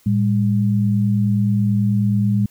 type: tone pair together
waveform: sine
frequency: 112.2 / 201.5 Hz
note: A2 / G3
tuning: +34 / +48 cents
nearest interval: minor seventh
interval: 1014 cents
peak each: -17 dBFS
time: 0.06-2.46 s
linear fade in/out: 5 ms
effects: white hiss -55 dBFS RMS until 2.5 s